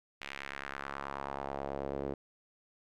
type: tone with band-pass filter sweep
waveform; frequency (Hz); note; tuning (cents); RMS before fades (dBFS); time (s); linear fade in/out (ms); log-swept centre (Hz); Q
sawtooth; 69.3; C#2; 0; -40; 0.21-2.14; 5; 2500 to 420; 1.9
effects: none